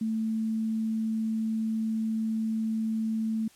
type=tone; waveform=sine; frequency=221.4 Hz; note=A3; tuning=11 cents sharp; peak=-26 dBFS; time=0.01-3.48 s; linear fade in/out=5 ms; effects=white hiss -58 dBFS RMS until 3.55 s + low-pass 11000 Hz 12 dB/octave